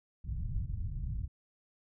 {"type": "low-pass noise", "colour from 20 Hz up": "pink", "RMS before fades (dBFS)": -36, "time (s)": [0.24, 1.28], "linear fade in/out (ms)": 10, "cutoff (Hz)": 130, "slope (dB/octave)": 24, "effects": []}